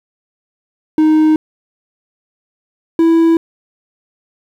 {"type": "tone pair in turn", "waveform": "triangle", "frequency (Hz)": [311.1, 329.6], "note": ["D#4", "E4"], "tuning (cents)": [0, 0], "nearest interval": "minor second", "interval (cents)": 100, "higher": "second", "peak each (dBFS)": -5, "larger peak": "neither", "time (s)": [[0.98, 1.36], [2.99, 3.37]], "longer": "neither", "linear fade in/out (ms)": 2, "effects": ["7-bit"]}